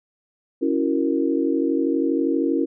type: chord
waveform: sine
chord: F# dominant seventh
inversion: second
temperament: equal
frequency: 277.2 / 329.6 / 370 / 466.2 Hz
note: C#4 / E4 / F#4 / A#4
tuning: 0 / 0 / 0 / 0 cents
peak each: -22 / -22 / -28 / -26 dBFS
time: 0.61-2.66 s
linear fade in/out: 20 ms
effects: none